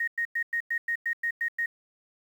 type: tone bursts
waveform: sine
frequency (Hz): 1864.7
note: A#6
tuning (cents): 0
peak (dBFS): -25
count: 10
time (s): 0-1.66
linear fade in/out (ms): 5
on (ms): 76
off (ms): 100
effects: 9-bit